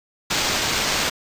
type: noise with sample-and-hold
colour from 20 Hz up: white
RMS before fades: -22 dBFS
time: 0.3-1.1 s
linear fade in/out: 10 ms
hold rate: 11025 Hz
effects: resampled to 32000 Hz